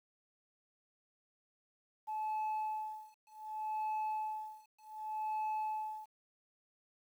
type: tone with tremolo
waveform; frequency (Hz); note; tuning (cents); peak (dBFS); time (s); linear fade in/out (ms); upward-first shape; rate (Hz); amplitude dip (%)
sine; 863; A5; -34; -31; 2.07-6.06; 20; sine; 0.66; 100
effects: tanh soft clip ceiling -33 dBFS + 11-bit